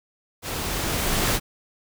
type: noise with level ramp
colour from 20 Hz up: pink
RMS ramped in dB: -30 to -21 dBFS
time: 0.42-1.4 s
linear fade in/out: 50 ms
effects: none